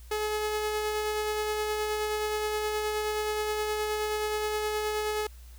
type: tone with tremolo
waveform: sawtooth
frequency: 425.3 Hz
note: G#4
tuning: 41 cents sharp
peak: -23 dBFS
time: 0.11-5.27 s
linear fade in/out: 5 ms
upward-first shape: sine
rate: 9.5 Hz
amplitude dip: 25%
effects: added 60 Hz sine -45 dBFS peak until 5.58 s + white hiss -58 dBFS RMS until 5.58 s